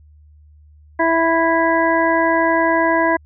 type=harmonic tone; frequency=329.6 Hz; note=E4; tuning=in tune; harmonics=1 / 2 / 3 / 5 / 6; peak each=-19 / -18 / -18 / -21 / -24 dBFS; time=0.99-3.17 s; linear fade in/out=10 ms; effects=added 75 Hz sine -44 dBFS peak until 3.25 s